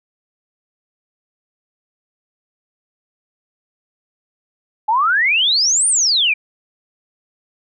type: exponential two-way sweep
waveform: sine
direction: up then down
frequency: 830.6 to 9397 to 2313 Hz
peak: -12 dBFS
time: 4.88-6.34 s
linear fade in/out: 10 ms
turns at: 5.88 s
effects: none